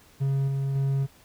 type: tone with tremolo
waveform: triangle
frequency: 136.9 Hz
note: C#3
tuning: 21 cents flat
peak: -20 dBFS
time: 0.2-1.07 s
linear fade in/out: 20 ms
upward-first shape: square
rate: 1.8 Hz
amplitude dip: 25%
effects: pink hiss -56 dBFS RMS until 1.24 s